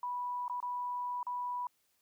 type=tone with dropouts; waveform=sine; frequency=983 Hz; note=B5; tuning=8 cents flat; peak=-34 dBFS; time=0.03-1.67 s; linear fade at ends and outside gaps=2 ms; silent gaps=0.481-0.497 / 0.603-0.627 / 1.23-1.267 s; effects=white hiss -75 dBFS RMS until 2.01 s